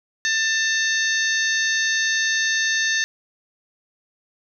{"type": "harmonic tone with a mistuned harmonic", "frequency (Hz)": 890, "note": "A5", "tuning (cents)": 20, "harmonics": [2, 3, 4, 5, 6, 7], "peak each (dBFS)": [-20, -32, -28, -30, -33, -27], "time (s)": [0.25, 3.04], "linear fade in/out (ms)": 0, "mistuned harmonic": 4, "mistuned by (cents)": 43, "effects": []}